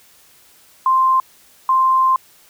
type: tone bursts at uneven times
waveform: sine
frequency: 1047 Hz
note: C6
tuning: 1 cent sharp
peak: -11 dBFS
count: 2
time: 0.86-1.2 / 1.69-2.16 s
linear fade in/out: 2 ms
effects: white hiss -50 dBFS RMS until 2.49 s